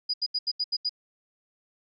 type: tone bursts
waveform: sine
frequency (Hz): 4917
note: D#8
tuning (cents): -21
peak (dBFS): -24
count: 7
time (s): 0.09-0.894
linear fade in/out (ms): 10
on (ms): 48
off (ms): 78
effects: none